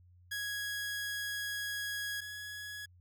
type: tone pair in turn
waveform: sawtooth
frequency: 1661.2 / 1677.6 Hz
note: G#6 / G#6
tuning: 0 / +17 cents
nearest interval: unison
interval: 17 cents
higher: second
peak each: -32 / -38 dBFS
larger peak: first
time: 0.31-2.21 / 2.21-2.86 s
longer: first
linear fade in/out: 10 ms
effects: added 89 Hz sine -58 dBFS peak until 3 s